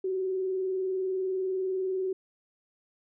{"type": "tone with vibrato", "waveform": "sine", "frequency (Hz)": 376.5, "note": "F#4", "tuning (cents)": 30, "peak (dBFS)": -27, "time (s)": [0.04, 2.13], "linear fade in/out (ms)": 5, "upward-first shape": "sine", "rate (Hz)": 20, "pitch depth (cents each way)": 42, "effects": []}